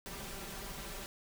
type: noise with comb filter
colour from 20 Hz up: pink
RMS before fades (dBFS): -44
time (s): 0.06-1.06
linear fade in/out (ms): 0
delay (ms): 5.1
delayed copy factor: +0.65
effects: none